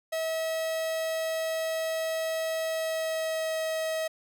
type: tone with pitch glide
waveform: 45% pulse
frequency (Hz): 644 to 638.8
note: E5 to D#5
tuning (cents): -41 to +45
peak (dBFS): -28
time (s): 0.12-4.08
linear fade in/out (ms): 10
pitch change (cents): -14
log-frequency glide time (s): 2.64-3.58
effects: none